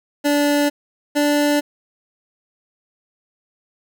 25% pulse tone pair in turn, 290.2 / 292.6 Hz, D4 / D4, -21 / -6 cents, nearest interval unison, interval 15 cents, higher second, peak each -11 dBFS, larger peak neither, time 0.24-0.7 / 1.15-1.61 s, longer neither, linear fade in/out 20 ms, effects none

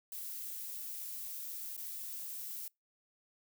violet noise with dropouts, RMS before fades -43 dBFS, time 0.12-2.68 s, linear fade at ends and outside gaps 2 ms, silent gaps 1.766-1.776 s, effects noise-tail reverb RT60 0.2 s tail -26 dB re dry

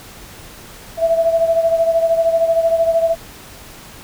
sine beating tone pair, 659.3 / 672.3 Hz, E5 / E5, 0 / +34 cents, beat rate 13 Hz, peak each -13 / -19 dBFS, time 0.97-3.16 s, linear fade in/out 50 ms, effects pink hiss -38 dBFS RMS until 4.03 s

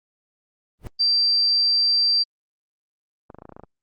brown noise with exponential growth, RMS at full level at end -28 dBFS, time 0.79-0.87 s, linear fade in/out 0 ms, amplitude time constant 17 ms
sine tone, 4699 Hz, D8, in tune, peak -16 dBFS, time 0.99-2.24 s, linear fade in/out 20 ms
clicks, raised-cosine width 1 ms, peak -26 dBFS, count 10, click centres 3.302 / 3.346 / 3.386 / 3.421 / 3.454 / 3.493 / 3.523 / 3.565 / 3.596 / 3.636 s
effects Opus 24 kbps

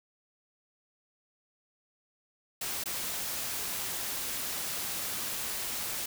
white noise with dropouts, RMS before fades -35 dBFS, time 2.61-6.06 s, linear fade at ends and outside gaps 5 ms, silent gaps 2.839-2.857 s, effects none

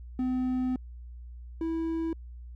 triangle tone pair in turn, 254.9 / 326.8 Hz, C4 / E4, -45 / -15 cents, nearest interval major third, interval 430 cents, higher second, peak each -24 / -26 dBFS, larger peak first, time 0.19-0.76 / 1.61-2.13 s, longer first, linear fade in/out 2 ms, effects added 60 Hz sine -41 dBFS peak until 2.55 s

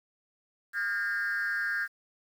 sine tone with frequency modulation, 1616 Hz, G#6, 48 cents flat, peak -26 dBFS, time 0.73-1.88 s, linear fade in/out 50 ms, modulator 198 Hz, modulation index 0.87, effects tanh soft clip ceiling -26 dBFS + 9-bit

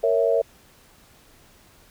sine chord, A# diminished, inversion none, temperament equal with one note detuned, 462.7 / 554.4 / 659.3 Hz, A#4 / C#5 / E5, -13 / 0 / 0 cents, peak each -21 / -22 / -22 dBFS, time 0.03-0.42 s, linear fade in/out 10 ms, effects pink hiss -54 dBFS RMS until 1.9 s

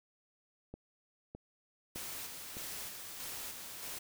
click train, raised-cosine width 2 ms, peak -32 dBFS, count 4, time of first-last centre 0.74-2.569 s, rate 1.64 Hz
white noise with tremolo, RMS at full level -43 dBFS, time 1.95-3.99 s, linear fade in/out 10 ms, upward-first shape square, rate 1.6 Hz, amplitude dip 35%
effects none

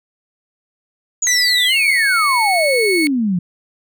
sine exponential sweep, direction down, 6990 to 169.1 Hz, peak -14 dBFS, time 1.22-3.39 s, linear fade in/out 5 ms
35% pulse tone with pitch glide, 1975.5 to 2205 Hz, B6 to C#7, 0 to -10 cents, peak -14 dBFS, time 1.27-3.07 s, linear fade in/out 0 ms, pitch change +190 cents, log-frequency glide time 1.66-1.77 s
effects none

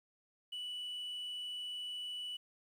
sine tone with frequency modulation, 2960 Hz, F#7, in tune, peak -37 dBFS, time 0.52-2.37 s, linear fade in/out 10 ms, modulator 26.5 Hz, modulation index 0.55, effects tanh soft clip ceiling -39 dBFS + 11-bit

